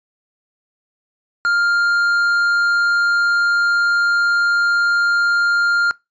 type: tone with tanh clipping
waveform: triangle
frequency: 1401 Hz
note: F6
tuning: 5 cents sharp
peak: -15 dBFS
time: 1.45-5.91 s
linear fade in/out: 0 ms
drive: 11 dB
effects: noise-tail reverb RT60 0.2 s tail -22 dB re dry + resampled to 16000 Hz